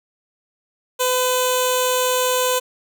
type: tone with notch filter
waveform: 10% pulse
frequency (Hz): 505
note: B4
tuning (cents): +39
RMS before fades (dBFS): -19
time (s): 0.99-2.6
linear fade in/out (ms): 20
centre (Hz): 1900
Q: 0.7
effects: none